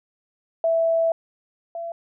sine tone pair in turn, 659.3 / 674.3 Hz, E5 / E5, 0 / +39 cents, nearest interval unison, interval 39 cents, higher second, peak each -17 / -28 dBFS, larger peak first, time 0.64-1.12 / 1.75-1.92 s, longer first, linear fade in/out 2 ms, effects none

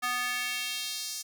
square tone with high-pass filter sweep, 246.9 Hz, B3, in tune, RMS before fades -33 dBFS, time 0.02-1.23 s, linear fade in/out 20 ms, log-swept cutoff 1200 to 5900 Hz, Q 1.7, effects none

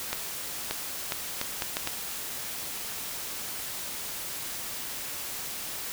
accelerating click train, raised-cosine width 0.2 ms, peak -11 dBFS, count 7, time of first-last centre 0.13-1.874 s, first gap 580 ms, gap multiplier 0.71, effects white hiss -36 dBFS RMS until 5.92 s

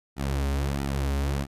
sawtooth tone with flanger, 69.3 Hz, C#2, in tune, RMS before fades -27 dBFS, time 0.16-1.47 s, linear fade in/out 50 ms, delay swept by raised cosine 1.8 to 6.2 ms, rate 1.5 Hz, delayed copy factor -0.85, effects resampled to 32000 Hz

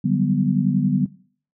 sine chord, G major seventh, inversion second, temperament equal, 146.83 / 185 / 196 / 246.9 Hz, D3 / F#3 / G3 / B3, 0 / 0 / 0 / 0 cents, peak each -22 dBFS, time 0.04-1.06 s, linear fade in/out 10 ms, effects noise-tail reverb RT60 0.5 s tail -20 dB re dry

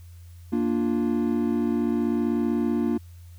triangle chord, Bb major, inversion none, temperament equal, 233.1 / 293.7 / 349.2 Hz, Bb3 / D4 / F4, 0 / 0 / 0 cents, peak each -22 / -25 / -26 dBFS, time 0.52-2.98 s, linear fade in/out 10 ms, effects added 86 Hz sine -42 dBFS peak until 3.38 s + white hiss -60 dBFS RMS until 3.38 s

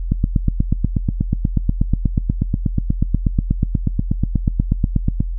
click train, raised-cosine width 5 ms, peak -3 dBFS, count 43, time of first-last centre 0.12-5.205 s, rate 8.26 Hz, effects noise-tail reverb RT60 0.1 s tail -24 dB re dry + added 42 Hz sine -20 dBFS peak until 5.38 s

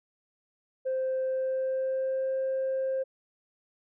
sine tone with pitch glide, 522 to 529 Hz, C5 to C5, -4 to +19 cents, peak -25 dBFS, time 0.85-3.04 s, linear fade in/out 20 ms, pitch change +23 cents, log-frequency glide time 1.24-2.37 s, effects tanh soft clip ceiling -24 dBFS

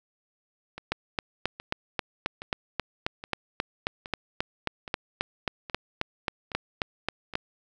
two click trains, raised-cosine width 0.3 ms, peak -22 / -10 dBFS, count 9 / 25, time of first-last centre 0.78-7.337 / 0.92-7.354 s, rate 1.22 / 3.73 Hz, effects none

